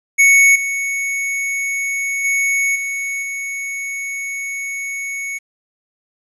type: tone with level steps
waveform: square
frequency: 2218 Hz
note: C#7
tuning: in tune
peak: -8 / -19 / -15 / -21 / -23 dBFS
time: 0.18-5.39 s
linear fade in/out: 20 ms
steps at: 0.55 / 2.24 / 2.75 / 3.22 s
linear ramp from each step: 10 ms
effects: resampled to 24000 Hz + 8-bit